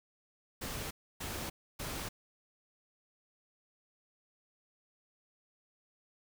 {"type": "noise bursts", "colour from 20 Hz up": "pink", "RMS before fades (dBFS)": -40, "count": 3, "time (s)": [0.61, 2.09], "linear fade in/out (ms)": 10, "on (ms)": 300, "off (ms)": 290, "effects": []}